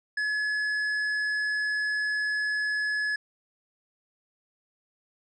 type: tone with hard clipping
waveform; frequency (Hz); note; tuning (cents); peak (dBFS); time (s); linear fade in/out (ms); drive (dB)
sine; 1702; G#6; +42; -27; 0.17-3.16; 5; 6
effects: resampled to 24000 Hz